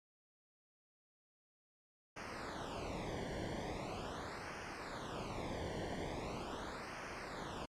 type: noise with flanger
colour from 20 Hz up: brown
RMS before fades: -44 dBFS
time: 2.16-7.66 s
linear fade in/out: 10 ms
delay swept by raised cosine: 0.26 to 0.79 ms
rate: 0.41 Hz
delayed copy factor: -1
effects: low-pass 7000 Hz 12 dB/octave + MP3 96 kbps